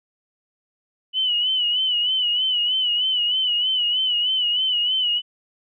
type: tone with vibrato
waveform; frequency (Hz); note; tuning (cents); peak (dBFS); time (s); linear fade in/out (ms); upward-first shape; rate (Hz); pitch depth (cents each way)
sine; 2972; F#7; +7; -18; 1.13-5.22; 50; sine; 3.2; 66
effects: none